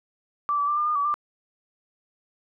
sine tone with pitch steps, 1167 / 1152 / 1181 / 1201 / 1215 / 1144 / 1188 Hz, D6 / D6 / D6 / D6 / D#6 / D6 / D6, -11 / -34 / +9 / +38 / -42 / -46 / +20 cents, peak -21 dBFS, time 0.49-1.141 s, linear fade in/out 0 ms, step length 93 ms, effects none

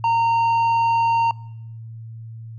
sine tone with tanh clipping, 921 Hz, A#5, 21 cents flat, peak -17 dBFS, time 0.04-1.31 s, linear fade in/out 2 ms, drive 6 dB, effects noise-tail reverb RT60 0.8 s tail -23 dB re dry + added 113 Hz sine -33 dBFS peak until 2.58 s

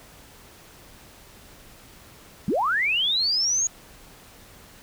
sine linear sweep, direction up, 146.83 to 6730 Hz, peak -20 dBFS, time 2.48-3.67 s, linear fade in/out 2 ms, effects pink hiss -49 dBFS RMS until 4.82 s

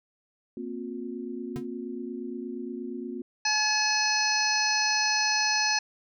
sine chord, Bb suspended second, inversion none, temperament equal with one note detuned, 233.1 / 261.6 / 358.4 Hz, Bb3 / C4 / F4, 0 / 0 / +45 cents, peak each -37 dBFS, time 0.57-3.22 s, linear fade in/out 2 ms
square tone with exponential decay, 144.7 Hz, D3, 25 cents flat, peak -30 dBFS, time 1.56-1.66 s, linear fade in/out 0 ms, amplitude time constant 21 ms
harmonic tone, 854 Hz, G#5, 48 cents sharp, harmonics 1 / 2 / 3 / 5 / 6 / 7, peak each -30 / -30 / -30 / -30 / -30 / -30 dBFS, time 3.45-5.79 s, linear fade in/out 5 ms
effects none

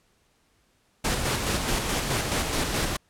pink noise with tremolo, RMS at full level -25 dBFS, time 1.04-2.97 s, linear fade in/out 10 ms, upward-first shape square, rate 4.7 Hz, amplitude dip 35%, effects pink hiss -66 dBFS RMS until 3.09 s + low-pass 11000 Hz 12 dB/octave

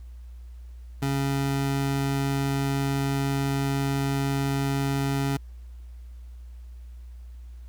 25% pulse tone, 138 Hz, C#3, 7 cents flat, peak -20 dBFS, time 1.02-5.37 s, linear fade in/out 5 ms, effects added 60 Hz sine -39 dBFS peak until 7.68 s + pink hiss -65 dBFS RMS until 7.68 s

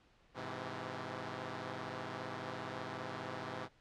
5% pulse chord, Ab augmented, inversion none, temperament equal with one note detuned, 103.83 / 128.86 / 164.81 Hz, Ab2 / C3 / E3, 0 / -26 / 0 cents, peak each -35 / -33 / -35 dBFS, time 0.34-3.69 s, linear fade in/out 50 ms, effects pink hiss -68 dBFS RMS until 3.8 s + low-pass 4000 Hz 12 dB/octave

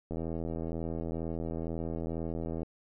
click train, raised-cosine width 2 ms, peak -23 dBFS, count 208, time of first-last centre 0.11-2.631 s, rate 82.1 Hz, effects none

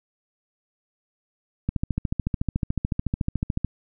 click train, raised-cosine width 5 ms, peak -11 dBFS, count 28, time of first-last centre 1.69-3.647 s, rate 13.8 Hz, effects none

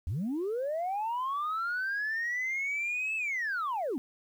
sine linear two-way sweep, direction up then down, 69 to 2637 to 229.6 Hz, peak -28 dBFS, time 0.07-3.98 s, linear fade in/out 0 ms, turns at 3.16 s, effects tanh soft clip ceiling -27 dBFS + 10-bit

